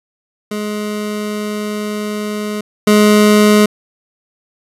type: tone pair in turn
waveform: 25% pulse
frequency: 210 / 210 Hz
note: G#3 / G#3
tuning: +19 / +19 cents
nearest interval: unison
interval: 0 cents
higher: neither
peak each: -15 / -3 dBFS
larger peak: second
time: 0.51-2.61 / 2.87-3.66 s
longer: first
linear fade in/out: 5 ms
effects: resampled to 32000 Hz